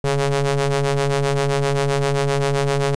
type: ring-modulated tone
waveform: sawtooth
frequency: 138.59 Hz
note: C#3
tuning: in tune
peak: -10 dBFS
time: 0.04-2.95 s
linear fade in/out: 2 ms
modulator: 281 Hz
effects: resampled to 22050 Hz + 8-bit